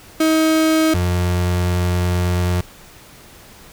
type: tone pair in turn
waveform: 35% pulse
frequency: 317.2 / 89.01 Hz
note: D#4 / F2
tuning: +33 / +33 cents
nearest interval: octave + minor seventh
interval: 2200 cents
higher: first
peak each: -11 / -14 dBFS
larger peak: first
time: 0.2-0.94 / 0.94-2.61 s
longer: second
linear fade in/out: 5 ms
effects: pink hiss -43 dBFS RMS until 3.72 s